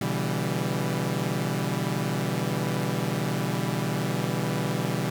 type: chord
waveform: sawtooth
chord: E minor seventh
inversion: second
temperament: equal with one note detuned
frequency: 123.47 / 143.31 / 164.81 / 196 Hz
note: B2 / D3 / E3 / G3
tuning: 0 / -42 / 0 / 0 cents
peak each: -27 dBFS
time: 0.01-5.1 s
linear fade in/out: 5 ms
effects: 9-bit